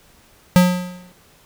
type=tone with exponential decay; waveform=square; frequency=179.9 Hz; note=F#3; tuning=48 cents flat; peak=-7 dBFS; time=0.56-1.12 s; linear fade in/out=0 ms; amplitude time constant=120 ms; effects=pink hiss -52 dBFS RMS until 1.45 s